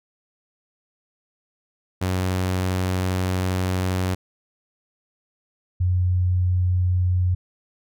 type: tone pair in turn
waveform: sawtooth / sine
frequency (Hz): 92.5 / 90.49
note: F#2 / F#2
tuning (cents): 0 / -38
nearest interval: unison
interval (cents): 38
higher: first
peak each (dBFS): -17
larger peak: neither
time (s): 2.01-4.15 / 5.8-7.35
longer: first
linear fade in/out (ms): 10
effects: none